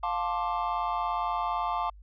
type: chord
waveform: triangle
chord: D minor seventh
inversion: first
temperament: just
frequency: 704.8 / 881 / 1057.2 / 1174.7 Hz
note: F5 / A5 / C6 / D6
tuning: +16 / +2 / +18 / 0 cents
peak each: -31 / -30 / -32 / -31 dBFS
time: 0.03-1.9 s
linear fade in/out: 5 ms
effects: added 50 Hz sine -47 dBFS peak until 2.02 s + resampled to 11025 Hz